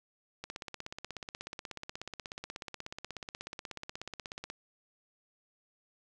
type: click train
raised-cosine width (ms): 0.2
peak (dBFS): -23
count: 68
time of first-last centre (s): 0.44-4.501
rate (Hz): 16.5
effects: none